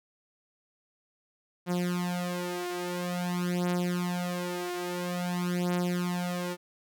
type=beating tone pair; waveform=sawtooth; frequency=177.3 / 177.79 Hz; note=F3 / F3; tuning=+26 / +31 cents; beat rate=0.49 Hz; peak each=-28 dBFS; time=1.66-6.57 s; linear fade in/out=50 ms; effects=none